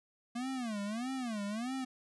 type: tone with vibrato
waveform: square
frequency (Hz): 231.2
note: A#3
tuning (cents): -14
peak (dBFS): -36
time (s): 0.35-1.85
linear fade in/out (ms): 10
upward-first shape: sine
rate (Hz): 1.6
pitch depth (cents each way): 240
effects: resampled to 24000 Hz